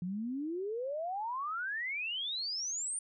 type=exponential sweep; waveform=sine; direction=up; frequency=171.4 to 9230 Hz; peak=-34 dBFS; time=0.02-2.99 s; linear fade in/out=2 ms; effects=none